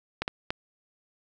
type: clicks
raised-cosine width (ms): 0.3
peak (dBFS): -12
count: 3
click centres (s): 0.22 / 0.279 / 0.505
effects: none